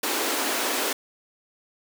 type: high-pass noise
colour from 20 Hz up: pink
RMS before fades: -26 dBFS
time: 0.03-0.93 s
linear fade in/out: 5 ms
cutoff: 260 Hz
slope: 48 dB/octave
effects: none